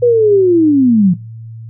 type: linear sweep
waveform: sine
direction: down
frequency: 493.9 to 170.7 Hz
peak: -6 dBFS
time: 0.02-1.14 s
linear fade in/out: 10 ms
effects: noise-tail reverb RT60 0.3 s tail -20 dB re dry + added 113 Hz sine -27 dBFS peak until 1.69 s